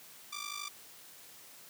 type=ring-modulated tone; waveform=10% pulse; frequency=1177 Hz; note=D6; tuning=3 cents sharp; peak=-28 dBFS; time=0.32-0.69 s; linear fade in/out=10 ms; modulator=26 Hz; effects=white hiss -54 dBFS RMS until 1.69 s + high-pass 100 Hz 12 dB/octave